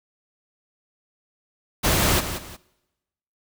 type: noise with echo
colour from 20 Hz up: pink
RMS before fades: -20 dBFS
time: 1.83-2.21 s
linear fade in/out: 20 ms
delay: 180 ms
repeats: 2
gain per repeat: -10 dB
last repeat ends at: 2.57 s
effects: noise-tail reverb RT60 1.0 s tail -22 dB re dry